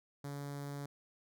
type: tone with notch filter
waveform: sawtooth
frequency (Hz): 142.3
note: C#3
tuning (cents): +46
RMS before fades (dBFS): -43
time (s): 0.24-0.86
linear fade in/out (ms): 5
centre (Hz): 2700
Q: 1.4
effects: none